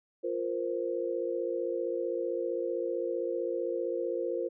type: chord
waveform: sine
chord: F suspended fourth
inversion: none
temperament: equal with one note detuned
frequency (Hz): 349.2 / 466.2 / 521.7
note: F4 / Bb4 / C5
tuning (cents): 0 / 0 / -5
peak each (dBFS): -34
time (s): 0.23-4.49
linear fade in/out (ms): 20
effects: none